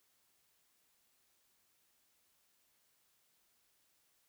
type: silence
effects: white hiss -75 dBFS RMS until 4.28 s